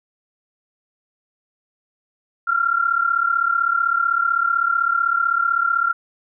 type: tone pair together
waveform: sine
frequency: 1361.1 / 1396.9 Hz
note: F6 / F6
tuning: -45 / 0 cents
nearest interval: unison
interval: 45 cents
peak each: -19 dBFS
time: 2.47-5.93 s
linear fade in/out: 10 ms
effects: none